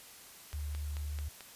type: click train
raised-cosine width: 0.2 ms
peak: -29 dBFS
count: 5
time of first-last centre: 0.53-1.407 s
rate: 4.56 Hz
type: tone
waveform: sine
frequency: 73.8 Hz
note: D2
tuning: 9 cents sharp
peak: -35 dBFS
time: 0.53-1.29 s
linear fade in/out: 10 ms
effects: white hiss -53 dBFS RMS until 1.55 s + resampled to 32000 Hz